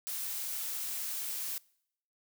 blue noise, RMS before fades -37 dBFS, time 0.07-1.58 s, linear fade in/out 0 ms, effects noise-tail reverb RT60 0.7 s tail -24 dB re dry

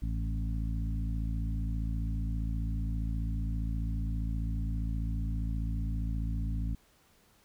harmonic tone with a mistuned harmonic, 55 Hz, A1, in tune, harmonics 1 / 2 / 3 / 4 / 5, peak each -31 / -37 / -41 / -43 / -45 dBFS, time 0.02-6.75 s, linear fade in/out 5 ms, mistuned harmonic 3, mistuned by +17 cents, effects pink hiss -65 dBFS RMS until 7.44 s

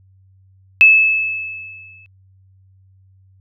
sine tone with exponential decay, 2608 Hz, E7, 19 cents flat, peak -3 dBFS, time 0.81-2.06 s, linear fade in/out 0 ms, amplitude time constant 270 ms, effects added 95 Hz sine -48 dBFS peak until 3.4 s

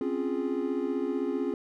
triangle chord, Db major seventh, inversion third, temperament equal, 261.6 / 277.2 / 349.2 / 415.3 Hz, C4 / Db4 / F4 / Ab4, 0 / 0 / 0 / 0 cents, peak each -31 dBFS, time 0.01-1.54 s, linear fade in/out 2 ms, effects none

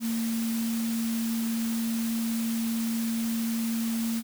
sine tone in noise, 228.1 Hz, A#3, 37 cents flat, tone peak -26 dBFS, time 0-4.23 s, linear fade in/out 50 ms, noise white, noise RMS -38 dBFS, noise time 0-4.23 s, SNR +9 dB, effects none

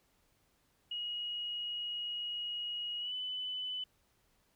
sine tone with pitch glide, 2893 to 3004 Hz, F#7 to F#7, -40 to +26 cents, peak -36 dBFS, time 0.91-3.84 s, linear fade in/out 5 ms, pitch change +66 cents, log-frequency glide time 2.99-3.14 s, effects pink hiss -73 dBFS RMS until 4.55 s

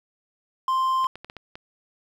triangle tone, 1046.5 Hz, C6, in tune, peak -18 dBFS, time 0.68-1.07 s, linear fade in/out 2 ms
clicks, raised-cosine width 0.3 ms, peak -23 dBFS, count 6, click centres 1.044 / 1.156 / 1.246 / 1.299 / 1.367 / 1.555 s
effects 9-bit

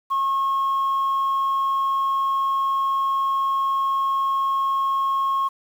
sine tone, 1086 Hz, C#6, 36 cents flat, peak -17 dBFS, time 0.1-5.49 s, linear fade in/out 20 ms, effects tanh soft clip ceiling -17 dBFS + 8-bit

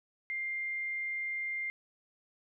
sine tone, 2100 Hz, C7, 6 cents sharp, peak -33 dBFS, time 0.3-1.7 s, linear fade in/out 0 ms, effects none

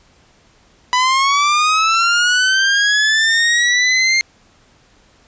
sawtooth linear sweep, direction up, 987.8 to 2119 Hz, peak -8 dBFS, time 0.93-4.21 s, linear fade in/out 0 ms, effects pink hiss -52 dBFS RMS until 5.27 s + resampled to 16000 Hz

